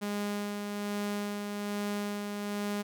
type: tone with tremolo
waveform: sawtooth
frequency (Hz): 205.2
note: G#3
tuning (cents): -21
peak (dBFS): -27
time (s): 0.01-2.83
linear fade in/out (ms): 20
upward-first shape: sine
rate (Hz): 1.2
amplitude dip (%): 35
effects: none